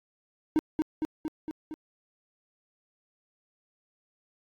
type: tone with echo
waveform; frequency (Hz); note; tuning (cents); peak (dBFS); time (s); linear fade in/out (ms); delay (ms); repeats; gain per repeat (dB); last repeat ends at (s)
triangle; 311.1; D#4; 0; -18; 0.56-0.59; 0; 230; 5; -3; 1.74
effects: AAC 64 kbps